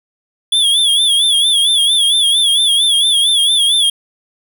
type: tone with vibrato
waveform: square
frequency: 3397 Hz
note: G#7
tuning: 38 cents sharp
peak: -10 dBFS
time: 0.52-3.9 s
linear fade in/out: 5 ms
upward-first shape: sine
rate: 4.4 Hz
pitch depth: 92 cents each way
effects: none